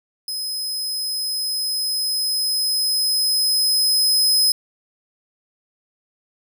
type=tone with level ramp; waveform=sawtooth; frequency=5080 Hz; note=D#8; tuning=35 cents sharp; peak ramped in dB=-22 to -11 dBFS; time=0.28-4.52 s; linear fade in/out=2 ms; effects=none